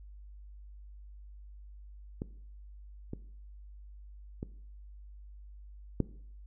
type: clicks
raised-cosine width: 3 ms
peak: -22 / -24 / -24 / -14 dBFS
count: 4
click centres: 2.219 / 3.134 / 4.429 / 6.003 s
effects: noise-tail reverb RT60 0.6 s tail -18 dB re dry + added 50 Hz sine -47 dBFS peak until 6.46 s